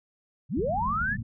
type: linear sweep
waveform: sine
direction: up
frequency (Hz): 98 to 1800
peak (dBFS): -25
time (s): 0.49-1.17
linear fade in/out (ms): 50
type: low-pass noise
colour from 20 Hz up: white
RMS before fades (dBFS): -34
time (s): 0.56-1.23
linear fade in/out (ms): 10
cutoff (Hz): 230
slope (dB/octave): 96
effects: none